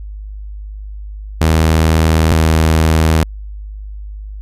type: tone pair in turn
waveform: sawtooth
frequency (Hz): 79.9 / 79.9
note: D#2 / D#2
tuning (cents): +47 / +47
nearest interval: unison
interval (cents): 0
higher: neither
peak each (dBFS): -5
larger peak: neither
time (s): 1.41-2.32 / 2.32-3.23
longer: neither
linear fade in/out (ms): 0
effects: added 51 Hz sine -25 dBFS peak until 4.41 s + resampled to 32000 Hz